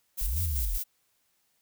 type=noise with tremolo; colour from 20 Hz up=violet; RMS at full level=-33 dBFS; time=0.17-0.84 s; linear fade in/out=20 ms; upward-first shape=square; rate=5.2 Hz; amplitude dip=45%
type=linear two-way sweep; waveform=sine; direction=up then down; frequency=31.34 to 89.2 to 31.34 Hz; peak=-27 dBFS; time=0.21-0.78 s; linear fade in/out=10 ms; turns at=0.42 s
effects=white hiss -72 dBFS RMS until 1.61 s